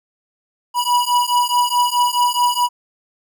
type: beating tone pair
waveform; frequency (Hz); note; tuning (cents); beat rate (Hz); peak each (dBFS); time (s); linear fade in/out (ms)
square; 973 / 977.7; B5 / B5; -26 / -18; 4.7; -18; 0.74-2.69; 50
effects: none